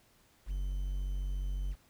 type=tone with quantisation; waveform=triangle; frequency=47.1 Hz; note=F#1; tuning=32 cents sharp; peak=-30 dBFS; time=0.46-1.76 s; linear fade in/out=50 ms; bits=10; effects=pink hiss -66 dBFS RMS until 1.89 s